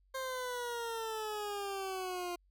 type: exponential sweep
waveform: 20% pulse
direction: down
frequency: 531 to 349.2 Hz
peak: -32 dBFS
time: 0.14-2.36 s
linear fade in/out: 10 ms
effects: added 47 Hz sine -66 dBFS peak until 2.5 s